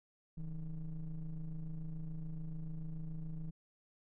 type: ring-modulated tone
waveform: triangle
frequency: 73.42 Hz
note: D2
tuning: in tune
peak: -34 dBFS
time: 0.37-3.51 s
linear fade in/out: 10 ms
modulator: 86.9 Hz
effects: none